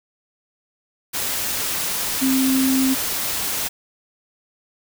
sine tone in noise, 263.8 Hz, C4, 14 cents sharp, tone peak -16 dBFS, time 2.21-2.95 s, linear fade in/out 20 ms, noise white, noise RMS -24 dBFS, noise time 1.13-3.69 s, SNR +5 dB, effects none

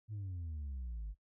sine exponential sweep, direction down, 110 to 49 Hz, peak -37 dBFS, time 0.08-1.15 s, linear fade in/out 50 ms, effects noise-tail reverb RT60 0.1 s tail -22 dB re dry + tanh soft clip ceiling -38 dBFS

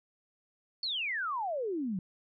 sine exponential sweep, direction down, 4528 to 174.61 Hz, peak -31 dBFS, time 0.83-1.99 s, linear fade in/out 2 ms, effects none

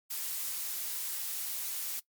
blue noise, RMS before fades -36 dBFS, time 0.1-2 s, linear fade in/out 10 ms, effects noise-tail reverb RT60 0.1 s tail -19 dB re dry + MP3 96 kbps

